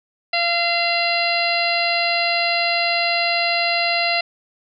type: harmonic tone with a mistuned harmonic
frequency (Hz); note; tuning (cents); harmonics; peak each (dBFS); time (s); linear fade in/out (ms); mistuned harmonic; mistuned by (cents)
687; F5; -29; 1 / 2 / 3 / 4 / 5 / 6 / 7; -22 / -30 / -23 / -23 / -35 / -24 / -28; 0.33-4.21; 5; 5; -28
effects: none